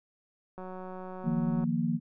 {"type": "click train", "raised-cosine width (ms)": 1, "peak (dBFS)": -29, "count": 197, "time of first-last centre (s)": [0.58, 1.639], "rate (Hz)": 185}
{"type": "chord", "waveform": "sine", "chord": "Eb suspended second", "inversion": "none", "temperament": "just", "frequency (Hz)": [155.56, 175.01, 233.3], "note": ["Eb3", "F3", "Bb3"], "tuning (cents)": [0, 4, 2], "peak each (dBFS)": [-32, -31, -29], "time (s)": [1.23, 2], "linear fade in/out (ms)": 50}
{"effects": []}